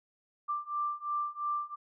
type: beating tone pair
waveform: sine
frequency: 1179 / 1181.9 Hz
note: D6 / D6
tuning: +6 / +11 cents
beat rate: 2.9 Hz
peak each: -35 / -34 dBFS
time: 0.48-1.76 s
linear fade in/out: 20 ms
effects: none